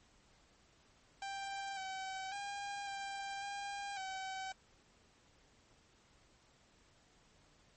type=tone with pitch steps; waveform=sawtooth; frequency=788 / 764 / 805 / 792 / 803 / 763 Hz; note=G5 / G5 / G5 / G5 / G5 / G5; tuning=+9 / -45 / +46 / +18 / +41 / -47 cents; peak=-37 dBFS; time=1.22-4.52 s; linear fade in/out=2 ms; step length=550 ms; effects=pink hiss -68 dBFS RMS until 7.76 s + MP3 32 kbps